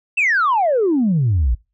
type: exponential sweep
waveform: sine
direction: down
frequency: 2733 to 53.1 Hz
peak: -12 dBFS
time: 0.17-1.55 s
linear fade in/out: 10 ms
effects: noise-tail reverb RT60 0.3 s tail -25 dB re dry + tanh soft clip ceiling -10 dBFS